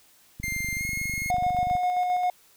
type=click train; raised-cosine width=5 ms; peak=-24 dBFS; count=34; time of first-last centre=0.4-1.752 s; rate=24.4 Hz
type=tone with pitch glide; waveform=45% pulse; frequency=2100 to 2153 Hz; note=C7 to C7; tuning=+6 to +49 cents; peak=-28 dBFS; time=0.43-1.31 s; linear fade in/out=5 ms; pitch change=+43 cents; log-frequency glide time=0.76-0.85 s
type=tone with tremolo; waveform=triangle; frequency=723 Hz; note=F#5; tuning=40 cents flat; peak=-19 dBFS; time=1.3-2.3 s; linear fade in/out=2 ms; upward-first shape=square; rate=7.5 Hz; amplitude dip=30%
effects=white hiss -58 dBFS RMS until 2.56 s